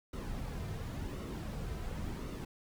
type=noise with flanger; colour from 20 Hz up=brown; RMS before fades=-40 dBFS; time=0.13-2.45 s; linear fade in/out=5 ms; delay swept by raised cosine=1.2 to 3.6 ms; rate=0.93 Hz; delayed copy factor=-0.5; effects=none